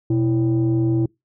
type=tone pair together; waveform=sine; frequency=123.47 / 329.6 Hz; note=B2 / E4; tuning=0 / 0 cents; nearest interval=octave + perfect fourth; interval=1700 cents; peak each=-17 dBFS; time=0.1-1.06 s; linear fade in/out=5 ms; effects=noise-tail reverb RT60 0.2 s tail -26 dB re dry + tanh soft clip ceiling -12 dBFS